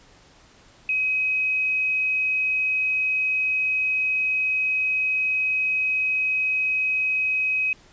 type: tone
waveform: sine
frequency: 2534 Hz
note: D#7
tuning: 31 cents sharp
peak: -20 dBFS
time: 0.89-7.73 s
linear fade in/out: 2 ms
effects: pink hiss -53 dBFS RMS until 7.92 s + resampled to 16000 Hz